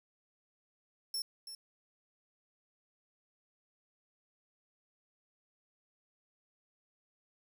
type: tone with echo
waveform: sawtooth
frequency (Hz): 5400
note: E8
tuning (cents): +41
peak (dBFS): -32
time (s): 1.14-1.22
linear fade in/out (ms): 2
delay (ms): 330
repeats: 1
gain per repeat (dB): -10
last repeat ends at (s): 1.55
effects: 11-bit